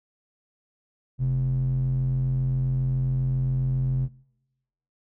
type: tone with band-pass filter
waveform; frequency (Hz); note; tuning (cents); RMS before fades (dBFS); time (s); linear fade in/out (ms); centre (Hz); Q
square; 43.7; F1; +2; -24; 1.18-4.09; 50; 120; 7.2
effects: noise-tail reverb RT60 1.0 s tail -25 dB re dry